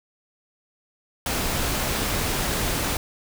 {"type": "noise", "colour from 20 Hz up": "pink", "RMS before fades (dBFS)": -25, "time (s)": [1.26, 2.97], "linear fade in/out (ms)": 2, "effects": []}